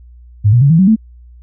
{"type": "tone with pitch steps", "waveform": "sine", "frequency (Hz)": [103.83, 120.66, 140.21, 162.93, 189.33, 220], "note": ["G#2", "B2", "C#3", "E3", "F#3", "A3"], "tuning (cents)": [0, -40, 20, -20, 40, 0], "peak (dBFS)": -5, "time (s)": [0.44, 0.962], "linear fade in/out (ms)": 20, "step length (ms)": 87, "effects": ["added 60 Hz sine -36 dBFS peak until 1.42 s"]}